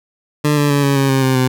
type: tone with pitch steps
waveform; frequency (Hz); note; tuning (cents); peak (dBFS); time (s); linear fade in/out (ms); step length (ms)
20% pulse; 148.7 / 145.64 / 142.64 / 139.71 / 136.83 / 134.02 / 131.26 / 128.56; D3 / D3 / C#3 / C#3 / C#3 / C3 / C3 / C3; +22 / -14 / +50 / +14 / -22 / +42 / +6 / -30; -7; 0.44-1.48; 10; 130
effects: none